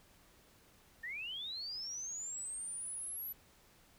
sine linear sweep, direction up, 1769 to 11950 Hz, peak -40 dBFS, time 1.03-3.33 s, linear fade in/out 10 ms, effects pink hiss -65 dBFS RMS until 3.98 s

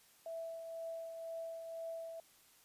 sine tone with tremolo, 659.3 Hz, E5, in tune, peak -40 dBFS, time 0.26-2.2 s, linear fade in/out 2 ms, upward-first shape triangle, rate 2 Hz, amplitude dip 45%, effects white hiss -66 dBFS RMS until 2.64 s + resampled to 32000 Hz

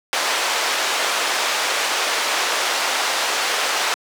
pink band-pass noise, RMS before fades -21 dBFS, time 0.13-3.94 s, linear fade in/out 0 ms, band 680 to 6700 Hz, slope 12 dB/octave, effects high-pass 300 Hz 12 dB/octave

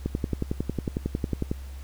click train, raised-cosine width 3 ms, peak -13 dBFS, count 17, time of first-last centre 0.06-1.515 s, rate 11 Hz, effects added 67 Hz sine -36 dBFS peak until 1.83 s + pink hiss -52 dBFS RMS until 1.83 s

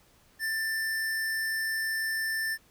square tone, 1777 Hz, A6, 17 cents sharp, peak -29 dBFS, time 0.39-2.58 s, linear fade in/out 50 ms, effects pink hiss -62 dBFS RMS until 2.7 s

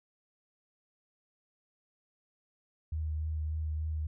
sine tone with vibrato, 77.78 Hz, D#2, in tune, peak -31 dBFS, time 2.92-4.07 s, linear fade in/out 5 ms, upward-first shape triangle, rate 3.4 Hz, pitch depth 22 cents each way, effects none

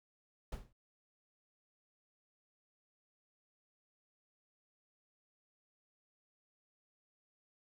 brown noise with exponential decay, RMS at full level -36 dBFS, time 0.52-0.73 s, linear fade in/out 5 ms, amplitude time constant 45 ms, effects none

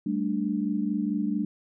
sine chord, G suspended second, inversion none, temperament just, 196 / 220.5 / 294 Hz, G3 / A3 / D4, 0 / +4 / +2 cents, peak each -29 dBFS, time 0.06-1.45 s, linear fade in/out 5 ms, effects none

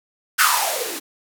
violet noise with band-pass filter sweep, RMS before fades -20 dBFS, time 0.38-1 s, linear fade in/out 20 ms, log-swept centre 1500 to 290 Hz, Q 8, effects none

